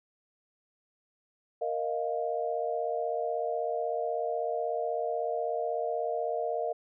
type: chord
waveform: sine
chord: Bb suspended fourth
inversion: none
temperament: equal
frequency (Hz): 466.2 / 622.3 / 698.5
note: Bb4 / Eb5 / F5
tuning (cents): 0 / 0 / 0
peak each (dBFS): -33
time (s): 1.61-6.73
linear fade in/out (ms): 10
effects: none